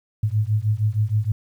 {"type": "beating tone pair", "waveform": "sine", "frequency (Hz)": [103.83, 110.23], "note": ["G#2", "A2"], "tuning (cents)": [0, 4], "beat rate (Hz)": 6.4, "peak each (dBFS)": -21, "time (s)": [0.23, 1.32], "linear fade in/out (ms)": 5, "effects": ["9-bit"]}